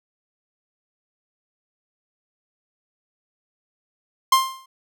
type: tone with exponential decay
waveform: 45% pulse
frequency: 1054 Hz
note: C6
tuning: 12 cents sharp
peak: -10 dBFS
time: 4.32-4.66 s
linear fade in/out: 5 ms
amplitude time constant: 72 ms
effects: none